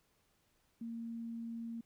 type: tone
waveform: sine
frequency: 230.5 Hz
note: A#3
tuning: 19 cents flat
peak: -40 dBFS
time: 0.81-1.81 s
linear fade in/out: 5 ms
effects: pink hiss -75 dBFS RMS until 1.85 s